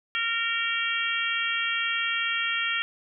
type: harmonic tone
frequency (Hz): 461.1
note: A#4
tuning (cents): -19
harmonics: 3 / 4 / 5 / 6 / 7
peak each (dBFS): -31 / -31 / -31 / -31 / -31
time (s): 0.15-2.82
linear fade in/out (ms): 0
effects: none